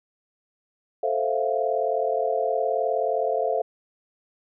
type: chord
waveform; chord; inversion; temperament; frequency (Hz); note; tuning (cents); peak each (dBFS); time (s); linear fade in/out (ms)
sine; F major seventh; first; equal; 440 / 523.3 / 659.3 / 698.5; A4 / C5 / E5 / F5; 0 / 0 / 0 / 0; -27; 1.03-3.62; 5
effects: none